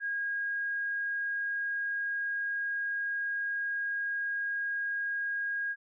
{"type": "tone", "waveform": "sine", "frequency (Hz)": 1633, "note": "G#6", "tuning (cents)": -30, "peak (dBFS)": -30, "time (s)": [0, 5.76], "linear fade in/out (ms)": 50, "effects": []}